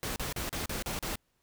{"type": "noise bursts", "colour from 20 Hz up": "pink", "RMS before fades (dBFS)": -35, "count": 7, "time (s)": [0.03, 1.156], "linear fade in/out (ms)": 0, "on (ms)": 130, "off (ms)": 36, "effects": ["pink hiss -75 dBFS RMS until 1.42 s"]}